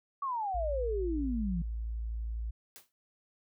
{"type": "exponential sweep", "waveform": "sine", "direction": "down", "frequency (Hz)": [1145, 162.1], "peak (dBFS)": -31, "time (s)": [0.22, 1.62], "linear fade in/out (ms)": 5}
{"type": "tone", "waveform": "sine", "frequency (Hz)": 56.1, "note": "A1", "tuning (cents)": 34, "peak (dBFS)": -33, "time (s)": [0.54, 2.51], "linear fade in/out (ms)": 10}
{"type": "noise with exponential decay", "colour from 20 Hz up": "white", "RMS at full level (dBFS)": -47, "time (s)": [2.76, 2.92], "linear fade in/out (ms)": 0, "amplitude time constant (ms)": 33}
{"effects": []}